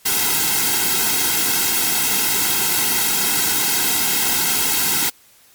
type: noise with comb filter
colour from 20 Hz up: white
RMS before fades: -18 dBFS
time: 0.05-5.1 s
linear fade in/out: 10 ms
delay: 1.7 ms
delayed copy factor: -1
effects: white hiss -51 dBFS RMS until 5.54 s + MP3 96 kbps